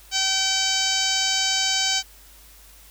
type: harmonic tone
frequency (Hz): 769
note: G5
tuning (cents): -33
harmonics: 1 / 2 / 3 / 4 / 5 / 6 / 7 / 8 / 9 / 10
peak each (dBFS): -32 / -31 / -31 / -26 / -30 / -26 / -30 / -28 / -30 / -35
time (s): 0.11-2.03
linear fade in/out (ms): 50
effects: added 50 Hz sine -50 dBFS peak until 2.9 s + white hiss -50 dBFS RMS until 2.9 s